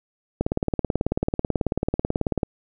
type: click train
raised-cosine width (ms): 2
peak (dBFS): -8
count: 38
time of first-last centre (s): 0.41-2.432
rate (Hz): 18.3
effects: none